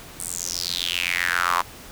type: tone with high-pass filter sweep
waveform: square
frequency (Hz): 43.82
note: F1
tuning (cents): +7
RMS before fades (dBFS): -25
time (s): 0.19-1.62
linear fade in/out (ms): 10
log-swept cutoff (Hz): 9400 to 1000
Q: 5.2
effects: pink hiss -42 dBFS RMS until 1.91 s